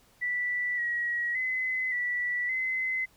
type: tone with pitch steps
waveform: sine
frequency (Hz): 1966 / 1909 / 2031 / 1957 / 2046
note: B6 / A#6 / B6 / B6 / C7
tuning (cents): -8 / +41 / +48 / -16 / -39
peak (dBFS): -27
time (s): 0.21-3.06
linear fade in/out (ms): 20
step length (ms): 570
effects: pink hiss -62 dBFS RMS until 3.16 s